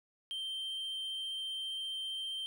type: tone with vibrato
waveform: triangle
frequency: 3136 Hz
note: G7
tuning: in tune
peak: -35 dBFS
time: 0.31-2.46 s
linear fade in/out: 0 ms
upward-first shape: sine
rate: 15 Hz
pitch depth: 8 cents each way
effects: none